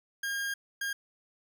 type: tone bursts at uneven times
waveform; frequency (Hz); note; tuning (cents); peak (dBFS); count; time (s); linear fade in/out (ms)
40% pulse; 1618; G#6; -46; -30; 2; 0.23-0.54 / 0.81-0.93; 5
effects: none